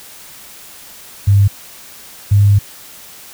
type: tone pair in turn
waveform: sine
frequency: 100 / 101.22 Hz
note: G2 / G#2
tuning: +35 / -44 cents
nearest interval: unison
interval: 21 cents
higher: second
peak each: -6 dBFS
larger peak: neither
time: 1.27-1.48 / 2.31-2.59 s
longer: second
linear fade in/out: 10 ms
effects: white hiss -37 dBFS RMS until 3.33 s